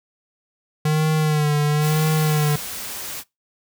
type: tone with vibrato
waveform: square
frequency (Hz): 152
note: D#3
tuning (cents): -40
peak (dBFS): -17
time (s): 0.85-2.56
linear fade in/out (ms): 5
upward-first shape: sine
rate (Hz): 1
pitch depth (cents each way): 48
type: noise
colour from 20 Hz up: white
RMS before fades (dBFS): -31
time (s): 1.8-3.24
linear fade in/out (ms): 50
effects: noise-tail reverb RT60 0.2 s tail -22 dB re dry